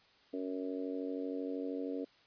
harmonic tone, 92.9 Hz, F#2, 7 cents sharp, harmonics 3 / 4 / 5 / 6 / 7, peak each -38 / -46 / -41 / -48 / -50 dBFS, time 0.33-2.05 s, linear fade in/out 10 ms, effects white hiss -65 dBFS RMS until 2.26 s + resampled to 11025 Hz

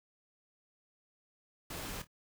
pink noise with echo, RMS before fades -42 dBFS, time 1.7-2.02 s, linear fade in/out 5 ms, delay 26 ms, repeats 2, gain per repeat -13 dB, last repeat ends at 2.072 s, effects none

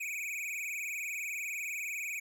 square tone with vibrato, 2374 Hz, D7, 18 cents sharp, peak -36 dBFS, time 0-2.2 s, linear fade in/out 10 ms, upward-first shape triangle, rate 20 Hz, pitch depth 150 cents each way, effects none

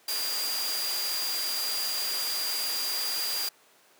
sine tone in noise, 4788 Hz, D8, 33 cents sharp, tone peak -30 dBFS, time 0.08-3.49 s, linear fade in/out 5 ms, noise white, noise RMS -33 dBFS, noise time 0.08-3.49 s, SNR 0 dB, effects pink hiss -59 dBFS RMS until 3.99 s + high-pass 400 Hz 12 dB/octave

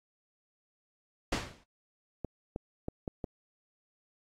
pink noise with exponential decay, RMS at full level -28 dBFS, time 1.32-1.64 s, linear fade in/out 5 ms, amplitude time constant 69 ms
clicks, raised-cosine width 2 ms, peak -22 dBFS, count 5, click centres 2.247 / 2.561 / 2.884 / 3.078 / 3.242 s
effects low-pass 6000 Hz 12 dB/octave + AAC 48 kbps

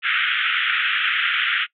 pink band-pass noise, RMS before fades -21 dBFS, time 0.02-1.67 s, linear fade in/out 50 ms, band 1300 to 3400 Hz, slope 96 dB/octave, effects noise-tail reverb RT60 0.1 s tail -21 dB re dry

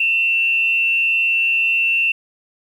sine tone with frequency modulation, 2699 Hz, E7, 40 cents sharp, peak -14 dBFS, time 0-2.12 s, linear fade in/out 5 ms, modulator 139 Hz, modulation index 0.43, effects 8-bit

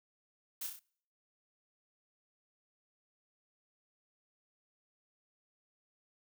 blue noise with echo, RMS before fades -40 dBFS, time 0.61-0.67 s, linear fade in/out 5 ms, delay 31 ms, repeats 4, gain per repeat -4 dB, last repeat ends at 0.794 s, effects noise-tail reverb RT60 0.6 s tail -26 dB re dry

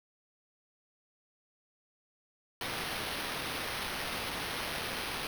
violet noise with sample-and-hold, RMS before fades -37 dBFS, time 2.61-5.27 s, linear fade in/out 2 ms, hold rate 7350 Hz, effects none

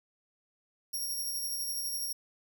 10% pulse tone with tremolo, 5588 Hz, F8, in tune, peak -26 dBFS, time 0.93-2.13 s, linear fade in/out 10 ms, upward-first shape sine, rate 12 Hz, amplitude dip 30%, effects none

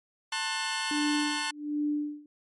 15% pulse chord, F# diminished, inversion first, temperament just, 888 / 1065.6 / 1480 Hz, A5 / C6 / F#6, +16 / +31 / 0 cents, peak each -26 / -29 / -28 dBFS, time 0.32-1.51 s, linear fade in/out 5 ms
sine tone with tremolo, 295.9 Hz, D4, 13 cents sharp, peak -25 dBFS, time 0.91-2.26 s, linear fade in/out 2 ms, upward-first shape sine, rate 1.3 Hz, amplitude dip 95%
effects low-pass 12000 Hz 12 dB/octave + MP3 48 kbps

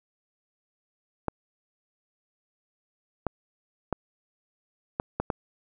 clicks, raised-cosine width 1 ms, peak -12 dBFS, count 6, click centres 1.283 / 3.267 / 3.927 / 4.999 / 5.2 / 5.302 s, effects none

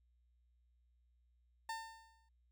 30% pulse tone with exponential decay, 900 Hz, A5, 39 cents sharp, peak -36 dBFS, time 1.69-2.29 s, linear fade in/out 5 ms, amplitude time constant 130 ms, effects added 60 Hz sine -70 dBFS peak until 2.51 s

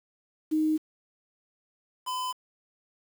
sine / square tone pair in turn, 311.1 / 1012.5 Hz, D#4 / B5, 0 / +43 cents, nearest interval octave + minor sixth, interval 2043 cents, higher second, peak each -22 / -30 dBFS, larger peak first, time 0.51-0.78 / 2.06-2.33 s, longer neither, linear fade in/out 20 ms, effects 8-bit

